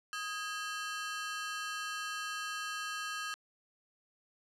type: ring-modulated tone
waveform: sawtooth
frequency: 1446 Hz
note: F#6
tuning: 40 cents flat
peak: -30 dBFS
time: 0.13-3.34 s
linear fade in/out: 0 ms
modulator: 192 Hz
effects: low-pass 9000 Hz 12 dB/octave